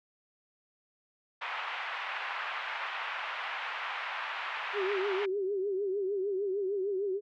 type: band-pass noise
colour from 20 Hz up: pink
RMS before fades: -37 dBFS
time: 1.41-5.26 s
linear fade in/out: 10 ms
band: 860 to 2800 Hz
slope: 24 dB/octave
type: tone with vibrato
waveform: sine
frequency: 392 Hz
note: G4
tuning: in tune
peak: -29 dBFS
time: 4.73-7.21 s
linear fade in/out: 50 ms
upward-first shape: triangle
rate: 6.6 Hz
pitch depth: 120 cents each way
effects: none